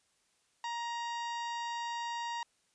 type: harmonic tone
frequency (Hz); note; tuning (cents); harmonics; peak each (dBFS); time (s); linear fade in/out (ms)
940; A#5; +14; 1 / 2 / 3 / 4 / 5 / 6 / 7 / 8; -36 / -44 / -48 / -49 / -53 / -54 / -58 / -58; 0.64-2.43; 2
effects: white hiss -73 dBFS RMS until 2.74 s + resampled to 22050 Hz